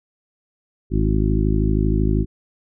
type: harmonic tone with a mistuned harmonic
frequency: 52.8 Hz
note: G#1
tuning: 29 cents sharp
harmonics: 1 / 2 / 3 / 4 / 5 / 6 / 7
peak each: -19 / -22 / -24 / -25 / -26 / -27 / -27 dBFS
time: 0.9-2.26 s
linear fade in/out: 50 ms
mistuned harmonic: 7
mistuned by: -16 cents
effects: none